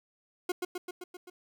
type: tone with echo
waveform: 40% pulse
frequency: 359.4 Hz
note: F4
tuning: 50 cents sharp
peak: -27 dBFS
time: 0.49-0.52 s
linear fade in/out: 5 ms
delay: 130 ms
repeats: 6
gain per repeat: -3 dB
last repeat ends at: 1.3 s
effects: none